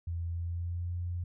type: tone with pitch glide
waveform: sine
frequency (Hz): 84.7 to 87.74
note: E2 to F2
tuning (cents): +48 to +9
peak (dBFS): -32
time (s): 0.07-1.24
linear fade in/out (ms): 5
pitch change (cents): +61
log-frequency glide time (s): 0.29-0.94
effects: none